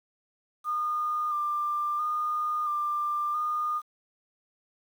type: tone with vibrato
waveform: sine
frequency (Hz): 1205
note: D6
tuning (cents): +44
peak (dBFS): -26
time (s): 0.64-3.82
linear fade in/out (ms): 50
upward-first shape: square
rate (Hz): 0.74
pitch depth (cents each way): 22
effects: 9-bit